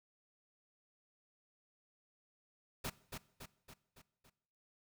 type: noise with echo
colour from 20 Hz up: pink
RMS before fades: -40 dBFS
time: 2.84-2.9 s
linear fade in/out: 10 ms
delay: 280 ms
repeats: 5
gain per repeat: -5 dB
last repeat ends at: 4.3 s
effects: noise-tail reverb RT60 0.8 s tail -20 dB re dry